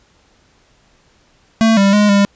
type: tone with pitch steps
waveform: square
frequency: 223.9 / 197.7 / 207.8 / 200.5 Hz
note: A3 / G3 / G#3 / G3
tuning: +30 / +15 / +1 / +39 cents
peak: -9 dBFS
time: 1.61-2.25 s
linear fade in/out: 0 ms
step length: 160 ms
effects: pink hiss -54 dBFS RMS until 2.35 s + resampled to 16000 Hz